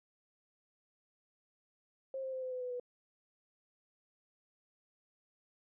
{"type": "tone with pitch steps", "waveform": "sine", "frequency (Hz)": [533, 526, 519, 512.2, 505.4, 498.7, 492.2], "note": ["C5", "C5", "C5", "C5", "B4", "B4", "B4"], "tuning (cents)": [32, 9, -14, -37, 40, 17, -6], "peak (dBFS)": -37, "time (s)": [2.14, 2.798], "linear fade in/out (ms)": 2, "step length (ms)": 94, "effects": []}